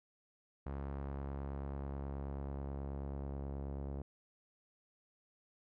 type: tone with low-pass filter sweep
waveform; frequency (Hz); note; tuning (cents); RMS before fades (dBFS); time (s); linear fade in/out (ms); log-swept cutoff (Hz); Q
sawtooth; 69.3; C#2; 0; -42; 0.66-4.02; 5; 1200 to 640; 1
effects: none